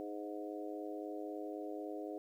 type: harmonic tone with a mistuned harmonic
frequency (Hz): 103.83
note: G#2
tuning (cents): 0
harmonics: 3 / 4 / 5 / 6 / 7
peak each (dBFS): -44 / -46 / -48 / -50 / -51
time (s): 0-2.18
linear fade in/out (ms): 0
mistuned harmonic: 6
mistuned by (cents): +16
effects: 12-bit